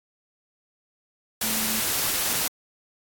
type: tone in noise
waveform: sine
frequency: 219.9 Hz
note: A3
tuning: 1 cent flat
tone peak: -32 dBFS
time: 1.43-1.8 s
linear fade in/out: 5 ms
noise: white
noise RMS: -25 dBFS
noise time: 1.41-2.48 s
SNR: -10 dB
effects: AAC 64 kbps